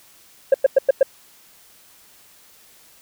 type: tone bursts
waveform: sine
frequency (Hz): 540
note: C#5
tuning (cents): -45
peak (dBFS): -6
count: 5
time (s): 0.52-1.03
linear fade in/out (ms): 5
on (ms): 22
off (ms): 100
effects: tanh soft clip ceiling -7 dBFS + white hiss -51 dBFS RMS until 3.01 s